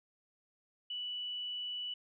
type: tone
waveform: sine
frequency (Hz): 2960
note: F#7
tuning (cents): 0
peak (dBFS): -37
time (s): 0.9-1.94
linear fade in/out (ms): 5
effects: none